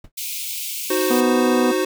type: noise with exponential decay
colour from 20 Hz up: brown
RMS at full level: -32 dBFS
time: 0.04-0.12 s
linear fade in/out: 5 ms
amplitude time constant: 16 ms
type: high-pass noise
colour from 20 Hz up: white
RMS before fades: -28 dBFS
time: 0.17-1.21 s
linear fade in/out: 10 ms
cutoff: 2200 Hz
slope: 96 dB/octave
type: chord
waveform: square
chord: C diminished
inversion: first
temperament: equal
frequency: 311.1 / 370 / 523.3 Hz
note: Eb4 / Gb4 / C5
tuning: 0 / 0 / 0 cents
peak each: -25 / -21 / -25 dBFS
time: 0.9-1.85 s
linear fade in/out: 5 ms
type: harmonic tone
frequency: 246.9 Hz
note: B3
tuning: in tune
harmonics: 1 / 2 / 3 / 4 / 5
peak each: -18 / -24 / -28 / -30 / -32 dBFS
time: 1.1-1.72 s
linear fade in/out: 10 ms
effects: none